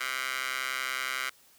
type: tone with high-pass filter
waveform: 15% pulse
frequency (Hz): 130.81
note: C3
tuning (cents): 0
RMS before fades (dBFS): -33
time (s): 0-1.3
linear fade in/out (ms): 10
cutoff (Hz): 1700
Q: 2.6
effects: white hiss -60 dBFS RMS until 1.58 s